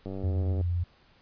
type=click train; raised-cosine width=2 ms; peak=-24 dBFS; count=54; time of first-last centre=0.06-0.611 s; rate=96.2 Hz
type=tone with vibrato; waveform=sine; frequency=87.31 Hz; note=F2; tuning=in tune; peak=-25 dBFS; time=0.23-0.84 s; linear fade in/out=10 ms; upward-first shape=sine; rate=19 Hz; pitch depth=18 cents each way
effects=pink hiss -61 dBFS RMS until 1.21 s + resampled to 11025 Hz